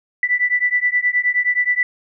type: beating tone pair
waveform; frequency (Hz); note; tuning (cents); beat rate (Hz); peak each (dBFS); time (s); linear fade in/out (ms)
sine; 1971 / 1980.5; B6 / B6; -4 / +4; 9.5; -18; 0.23-1.83; 2
effects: none